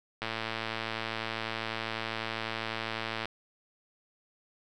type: click train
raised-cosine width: 0.3 ms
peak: -17 dBFS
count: 341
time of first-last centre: 0.22-3.256 s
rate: 112 Hz
effects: none